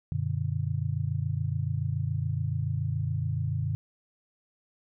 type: tone cluster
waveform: sine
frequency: 94.6 / 121.7 / 148.7 Hz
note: F#2 / B2 / D3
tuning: +39 / -25 / +22 cents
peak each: -31 dBFS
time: 0.12-3.75 s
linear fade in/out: 0 ms
effects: none